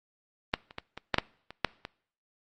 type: clicks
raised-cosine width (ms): 0.3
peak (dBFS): -8 / -30 / -19 / -22 / -7 / -6 / -26 / -7 / -21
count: 9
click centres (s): 0.539 / 0.709 / 0.784 / 0.976 / 1.143 / 1.184 / 1.506 / 1.647 / 1.851
effects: noise-tail reverb RT60 0.6 s tail -23 dB re dry + Opus 32 kbps